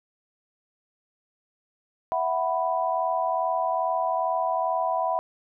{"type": "chord", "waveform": "sine", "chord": "E suspended second", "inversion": "none", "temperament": "just", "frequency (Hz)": [659.3, 741.7, 988.9], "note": ["E5", "F#5", "B5"], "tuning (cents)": [0, 4, 2], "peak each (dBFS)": -27, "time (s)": [2.12, 5.19], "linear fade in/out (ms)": 0, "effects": []}